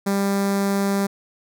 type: tone with notch filter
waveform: sawtooth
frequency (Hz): 198.2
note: G3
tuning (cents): +19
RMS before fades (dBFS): -21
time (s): 0.06-1.07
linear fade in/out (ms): 10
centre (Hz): 2900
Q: 1.3
effects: none